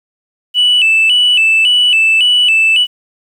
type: tone with vibrato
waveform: sine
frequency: 2794 Hz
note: F7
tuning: in tune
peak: -5 dBFS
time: 0.54-2.87 s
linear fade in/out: 50 ms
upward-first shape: square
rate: 1.8 Hz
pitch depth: 98 cents each way
effects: tanh soft clip ceiling -4 dBFS + 7-bit